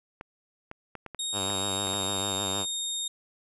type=clicks; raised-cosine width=0.5 ms; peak=-24 dBFS; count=8; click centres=0.211 / 0.714 / 0.953 / 1.063 / 1.147 / 1.502 / 1.872 / 1.938 s
type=tone with pitch glide; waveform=25% pulse; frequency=3729 to 3695 Hz; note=A#7 to A#7; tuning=0 to -16 cents; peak=-25 dBFS; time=1.19-3.08 s; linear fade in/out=5 ms; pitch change=-16 cents; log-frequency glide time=1.65-2.4 s
type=tone with vibrato; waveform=5% pulse; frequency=98 Hz; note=G2; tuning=in tune; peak=-20 dBFS; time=1.32-2.66 s; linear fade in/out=50 ms; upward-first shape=sine; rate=6.6 Hz; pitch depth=68 cents each way
effects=resampled to 32000 Hz